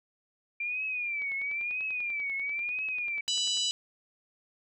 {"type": "tone with vibrato", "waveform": "sine", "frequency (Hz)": 2370, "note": "D7", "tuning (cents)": 15, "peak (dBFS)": -30, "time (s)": [0.6, 3.21], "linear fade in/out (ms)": 5, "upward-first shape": "triangle", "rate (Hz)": 1, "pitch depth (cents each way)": 150}
{"type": "click train", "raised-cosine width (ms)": 0.3, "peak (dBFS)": -33, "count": 25, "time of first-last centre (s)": [1.22, 3.573], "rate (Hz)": 10.2}
{"type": "harmonic tone", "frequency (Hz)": 987.8, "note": "B5", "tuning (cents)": 0, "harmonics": [3, 4, 5, 6, 7, 8], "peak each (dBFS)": [-30, -32, -37, -40, -38, -38], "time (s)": [3.28, 3.71], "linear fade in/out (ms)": 0}
{"effects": []}